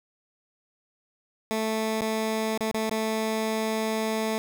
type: tone with dropouts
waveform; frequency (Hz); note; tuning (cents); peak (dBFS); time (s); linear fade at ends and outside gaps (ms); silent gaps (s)
15% pulse; 220; A3; 0; -19; 1.51-4.38; 0; 2.009-2.019 / 2.576-2.607 / 2.714-2.743 / 2.896-2.912
effects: none